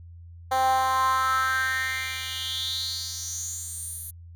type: tone with high-pass filter sweep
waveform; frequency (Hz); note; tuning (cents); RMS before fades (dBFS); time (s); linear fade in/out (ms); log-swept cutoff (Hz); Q
10% pulse; 261.6; C4; 0; -27; 0.51-4.11; 10; 680 to 11000; 5.4
effects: added 85 Hz sine -42 dBFS peak until 4.35 s